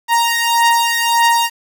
sawtooth beating tone pair, 932.3 / 934 Hz, A#5 / A#5, 0 / +3 cents, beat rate 1.7 Hz, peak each -10 / -12 dBFS, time 0.08-1.5 s, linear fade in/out 50 ms, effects 7-bit

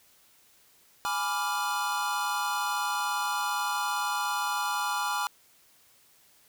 square chord, G# diminished seventh, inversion none, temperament equal, 830.6 / 987.8 / 1174.7 / 1396.9 Hz, G#5 / B5 / D6 / F6, 0 / 0 / 0 / 0 cents, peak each -34 dBFS, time 1.05-5.27 s, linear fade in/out 0 ms, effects white hiss -61 dBFS RMS until 6.48 s

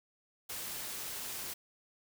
white noise, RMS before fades -41 dBFS, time 0.49-1.54 s, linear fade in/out 10 ms, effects none

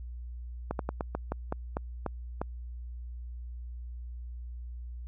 slowing click train, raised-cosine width 1 ms, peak -17 dBFS, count 10, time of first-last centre 0.71-2.416 s, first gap 82 ms, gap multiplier 1.2, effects added 60 Hz sine -38 dBFS peak until 5.07 s

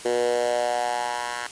10% pulse tone with high-pass filter sweep, 121 Hz, B2, 35 cents flat, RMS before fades -25 dBFS, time 0.05-1.47 s, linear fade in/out 5 ms, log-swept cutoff 410 to 1200 Hz, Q 3.9, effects white hiss -40 dBFS RMS until 1.51 s + resampled to 22050 Hz

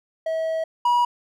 triangle tone pair in turn, 645 / 966.4 Hz, E5 / B5, -38 / -38 cents, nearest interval perfect fifth, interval 700 cents, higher second, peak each -20 / -14 dBFS, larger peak second, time 0.26-0.64 / 0.85-1.05 s, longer first, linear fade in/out 5 ms, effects none

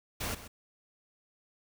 pink noise with echo, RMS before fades -35 dBFS, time 0.2-0.35 s, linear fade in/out 10 ms, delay 130 ms, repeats 1, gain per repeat -13 dB, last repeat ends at 0.48 s, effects none

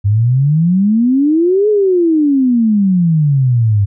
sine exponential two-way sweep, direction up then down, 97.9 to 430.5 to 97.9 Hz, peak -8 dBFS, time 0.04-3.86 s, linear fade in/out 20 ms, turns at 1.69 s, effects none

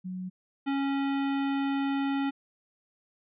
sine / square tone pair in turn, 184.2 / 276 Hz, F#3 / C#4, -7 / -7 cents, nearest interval perfect fifth, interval 700 cents, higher second, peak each -33 / -27 dBFS, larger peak second, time 0.04-0.3 / 0.66-2.31 s, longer second, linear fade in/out 20 ms, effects resampled to 8000 Hz

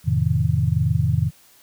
sine chord, F dominant seventh, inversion none, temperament just, 87.31 / 109.13 / 130.96 / 157.15 Hz, F2 / A2 / C3 / Eb3, 0 / -14 / +2 / +18 cents, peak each -23 / -22 / -22 / -22 dBFS, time 0.04-1.31 s, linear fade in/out 50 ms, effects white hiss -53 dBFS RMS until 1.62 s

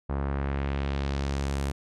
sawtooth tone with low-pass filter sweep, 69.3 Hz, C#2, in tune, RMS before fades -29 dBFS, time 0.09-1.72 s, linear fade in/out 10 ms, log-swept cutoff 1100 to 11000 Hz, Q 1.2, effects none

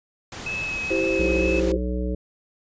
pink noise, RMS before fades -35 dBFS, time 0.32-1.72 s, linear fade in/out 2 ms
sine tone with vibrato, 2574 Hz, E7, 42 cents flat, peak -26 dBFS, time 0.46-1.6 s, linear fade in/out 5 ms, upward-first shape sine, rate 2.1 Hz, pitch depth 16 cents each way
sine chord, C major, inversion first, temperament equal with one note detuned, 329.6 / 386.6 / 523.3 Hz, E4 / G4 / C5, 0 / -24 / 0 cents, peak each -25 dBFS, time 0.9-1.77 s, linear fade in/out 10 ms
harmonic tone, 61.74 Hz, B1, in tune, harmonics 1 / 3 / 5 / 7 / 9, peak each -25 / -30 / -32 / -33 / -35 dBFS, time 1.19-2.15 s, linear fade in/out 5 ms
effects resampled to 16000 Hz

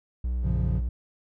triangle tone with vibrato, 60.7 Hz, B1, 29 cents flat, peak -23 dBFS, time 0.24-0.89 s, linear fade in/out 5 ms, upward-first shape sine, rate 2.9 Hz, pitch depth 19 cents each way
triangle chord, Gb major seventh, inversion none, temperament equal, 92.5 / 116.54 / 138.59 / 174.61 Hz, Gb2 / Bb2 / Db3 / F3, 0 / 0 / 0 / 0 cents, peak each -29 dBFS, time 0.42-0.82 s, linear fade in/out 50 ms
effects none

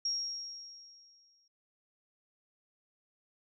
sine tone with exponential decay, 5588 Hz, F8, in tune, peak -29 dBFS, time 0.05-1.48 s, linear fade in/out 5 ms, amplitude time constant 310 ms, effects none

